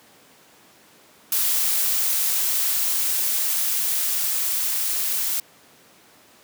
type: noise with level ramp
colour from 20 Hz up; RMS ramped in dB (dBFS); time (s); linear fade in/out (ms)
blue; -21 to -24; 1.32-5.4; 2
effects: pink hiss -52 dBFS RMS until 6.43 s + high-pass 200 Hz 12 dB/octave